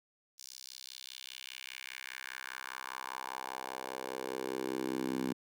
10% pulse tone with high-pass filter sweep, 65 Hz, C2, 11 cents flat, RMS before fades -41 dBFS, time 0.38-5.33 s, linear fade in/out 10 ms, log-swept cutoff 5700 to 240 Hz, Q 2.3, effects none

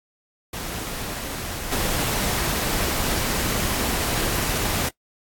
pink noise with level steps, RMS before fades -31 / -24 dBFS, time 0.53-4.89 s, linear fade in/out 5 ms, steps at 1.71 s, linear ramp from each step 20 ms, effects noise-tail reverb RT60 0.1 s tail -19 dB re dry + AAC 64 kbps

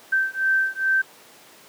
sine beating tone pair, 1555 / 1557.4 Hz, G6 / G6, -14 / -12 cents, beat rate 2.4 Hz, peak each -22 dBFS, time 0.12-1.02 s, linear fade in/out 10 ms, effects pink hiss -48 dBFS RMS until 1.68 s + high-pass 300 Hz 12 dB/octave

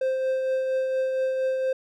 triangle tone with tremolo, 523.3 Hz, C5, in tune, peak -19 dBFS, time 0.01-1.73 s, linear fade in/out 5 ms, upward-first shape triangle, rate 4.3 Hz, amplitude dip 35%, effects none

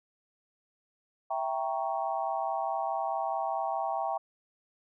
sine chord, E diminished seventh, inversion none, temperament equal, 659.3 / 784 / 932.3 / 1108.7 Hz, E5 / G5 / Bb5 / Db6, 0 / 0 / 0 / 0 cents, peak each -34 / -32 / -36 / -38 dBFS, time 1.3-4.18 s, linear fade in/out 10 ms, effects none

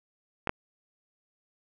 clicks, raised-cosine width 0.5 ms, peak -15 / -10 dBFS, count 2, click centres 0.473 / 0.494 s, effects none

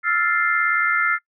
sine chord, F major seventh, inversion third, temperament equal, 1318.5 / 1396.9 / 1760 / 2093 Hz, E6 / F6 / A6 / C7, 0 / 0 / 0 / 0 cents, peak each -24 / -21 / -24 / -22 dBFS, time 0.03-1.19 s, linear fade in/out 50 ms, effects noise-tail reverb RT60 0.1 s tail -22 dB re dry

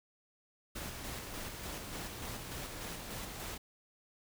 pink noise with tremolo, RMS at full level -42 dBFS, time 0.75-3.58 s, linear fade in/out 10 ms, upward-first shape square, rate 3.4 Hz, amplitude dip 30%, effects none

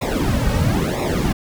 brown noise with flanger, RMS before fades -19 dBFS, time 0.01-1.33 s, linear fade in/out 10 ms, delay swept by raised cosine 0.65 to 2.95 ms, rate 1 Hz, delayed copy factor -1, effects none

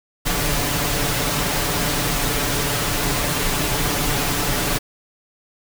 pink noise with comb filter, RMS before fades -21 dBFS, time 0.25-4.79 s, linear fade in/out 20 ms, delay 6.9 ms, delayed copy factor +0.6, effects none

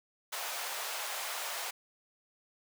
pink high-pass noise, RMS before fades -38 dBFS, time 0.32-1.71 s, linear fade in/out 10 ms, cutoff 640 Hz, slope 24 dB/octave, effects none

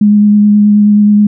sine tone with vibrato, 207.7 Hz, G#3, in tune, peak -3 dBFS, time 0.01-1.27 s, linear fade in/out 5 ms, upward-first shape sine, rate 9.4 Hz, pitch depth 13 cents each way, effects none

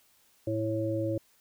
harmonic tone, 110 Hz, A2, in tune, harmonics 1 / 3 / 5, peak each -33 / -31 / -32 dBFS, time 0.47-1.18 s, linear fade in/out 5 ms, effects white hiss -65 dBFS RMS until 1.4 s

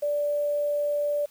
sine tone with quantisation, 584 Hz, D5, 10 cents flat, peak -23 dBFS, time 0.02-1.26 s, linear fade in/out 10 ms, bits 8, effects white hiss -58 dBFS RMS until 1.3 s

